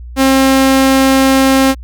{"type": "tone", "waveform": "sawtooth", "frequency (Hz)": 267.1, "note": "C4", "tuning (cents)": 36, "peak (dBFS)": -3, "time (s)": [0.16, 1.75], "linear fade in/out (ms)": 50, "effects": ["added 60 Hz sine -26 dBFS peak until 1.83 s"]}